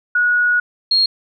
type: tone pair in turn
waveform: sine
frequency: 1457 / 4261 Hz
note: F#6 / C8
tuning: -27 / +31 cents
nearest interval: octave + perfect fifth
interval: 1858 cents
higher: second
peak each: -12 / -11 dBFS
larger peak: second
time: 0.15-0.6 / 0.91-1.06 s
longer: first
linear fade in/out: 5 ms
effects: none